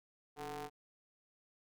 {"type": "ring-modulated tone", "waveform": "sawtooth", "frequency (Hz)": 153.4, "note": "D#3", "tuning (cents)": -24, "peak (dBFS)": -35, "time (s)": [0.36, 0.7], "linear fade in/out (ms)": 50, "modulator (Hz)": 590, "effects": []}